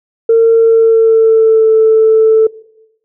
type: tone with pitch glide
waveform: sine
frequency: 455.3 to 441.3 Hz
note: A#4 to A4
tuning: -41 to +5 cents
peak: -3 dBFS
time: 0.29-2.47 s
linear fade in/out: 5 ms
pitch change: -54 cents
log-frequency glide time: 0.54-1.72 s
effects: noise-tail reverb RT60 0.9 s tail -22 dB re dry + tanh soft clip ceiling 0 dBFS